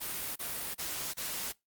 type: noise bursts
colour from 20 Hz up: white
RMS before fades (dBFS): -37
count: 4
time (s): 0-1.527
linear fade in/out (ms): 20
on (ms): 360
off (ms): 29
effects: noise-tail reverb RT60 0.2 s tail -23 dB re dry + Opus 32 kbps

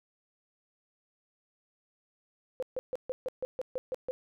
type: tone bursts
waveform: sine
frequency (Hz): 513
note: C5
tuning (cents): -34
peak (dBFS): -30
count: 10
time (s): 2.6-4.11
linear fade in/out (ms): 0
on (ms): 25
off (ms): 140
effects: none

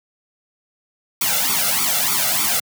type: noise with flanger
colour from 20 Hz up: white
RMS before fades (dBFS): -19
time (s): 1.21-2.6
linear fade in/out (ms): 5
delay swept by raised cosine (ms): 0.86 to 1.47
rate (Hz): 3.3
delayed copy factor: +0.95
effects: high-pass 150 Hz 12 dB/octave

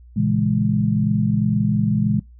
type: chord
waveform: sine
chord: A# half-diminished seventh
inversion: none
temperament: equal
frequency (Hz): 116.54 / 138.59 / 164.81 / 207.7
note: A#2 / C#3 / E3 / G#3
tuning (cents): 0 / 0 / 0 / 0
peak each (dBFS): -22 / -24 / -23 / -19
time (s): 0.16-2.2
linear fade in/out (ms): 10
effects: noise-tail reverb RT60 0.2 s tail -24 dB re dry + added 60 Hz sine -42 dBFS peak until 2.39 s

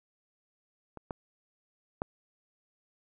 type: clicks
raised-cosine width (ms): 1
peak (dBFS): -29 / -21 / -17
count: 3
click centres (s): 0.973 / 1.108 / 2.019
effects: none

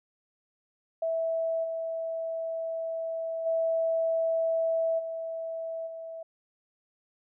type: tone with level steps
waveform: sine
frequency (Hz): 655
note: E5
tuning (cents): -11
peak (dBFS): -26 / -30 / -24 / -32 / -37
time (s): 1.02-6.23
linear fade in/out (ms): 5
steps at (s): 1.63 / 3.45 / 4.98 / 5.86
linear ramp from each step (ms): 20
effects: none

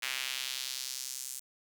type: tone with high-pass filter sweep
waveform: sawtooth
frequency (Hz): 130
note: C3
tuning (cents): -11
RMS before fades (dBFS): -38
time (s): 0.02-1.4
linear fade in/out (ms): 10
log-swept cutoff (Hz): 2200 to 7900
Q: 1.5
effects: none

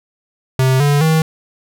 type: tone with pitch steps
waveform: square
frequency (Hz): 130.81 / 144.31 / 159.2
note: C3 / D3 / D#3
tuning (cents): 0 / -30 / +40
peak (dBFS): -11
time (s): 0.59-1.22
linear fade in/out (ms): 2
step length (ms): 210
effects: none

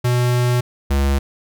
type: tone pair in turn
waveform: square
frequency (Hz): 122.9 / 69.27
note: B2 / C#2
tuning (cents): -8 / -1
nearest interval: minor seventh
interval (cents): 993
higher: first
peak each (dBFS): -15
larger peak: neither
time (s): 0.04-0.61 / 0.9-1.19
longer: first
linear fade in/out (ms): 10
effects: none

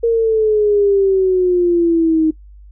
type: exponential sweep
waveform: sine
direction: down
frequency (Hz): 466.2 to 312.4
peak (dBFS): -10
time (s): 0.03-2.31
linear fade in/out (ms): 10
effects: noise-tail reverb RT60 0.1 s tail -20 dB re dry + added 50 Hz sine -37 dBFS peak until 2.71 s

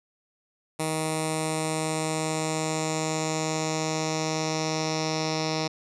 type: tone with low-pass filter sweep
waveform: 10% pulse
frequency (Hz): 157.6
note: D#3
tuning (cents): +23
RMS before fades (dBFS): -28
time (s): 0.79-5.68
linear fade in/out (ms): 10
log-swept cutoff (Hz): 9600 to 5200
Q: 4.1
effects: none

